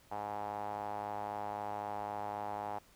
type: tone with band-pass filter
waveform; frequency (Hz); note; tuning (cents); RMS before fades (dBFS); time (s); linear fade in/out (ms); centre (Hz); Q
sawtooth; 103.83; G#2; 0; -40; 0.11-2.79; 10; 810; 4.9
effects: pink hiss -64 dBFS RMS until 2.95 s